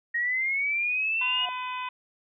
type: linear sweep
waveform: sine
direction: up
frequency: 1864.7 to 2900 Hz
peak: -24 dBFS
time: 0.14-1.46 s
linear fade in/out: 10 ms
type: harmonic tone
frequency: 503 Hz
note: B4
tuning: 32 cents sharp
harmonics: 2 / 3 / 4 / 5 / 6 / 7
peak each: -32 / -44 / -43 / -37 / -44 / -46 dBFS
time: 1.21-1.89 s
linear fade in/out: 5 ms
type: tone with exponential growth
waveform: sine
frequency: 722 Hz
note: F#5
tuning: 43 cents flat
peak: -30 dBFS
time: 1.32-1.49 s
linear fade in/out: 1 ms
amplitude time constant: 35 ms
effects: none